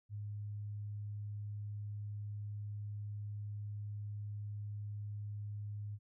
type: tone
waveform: sine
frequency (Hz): 103.7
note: G#2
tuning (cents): -2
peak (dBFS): -40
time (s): 0.09-5.99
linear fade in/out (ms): 50
effects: none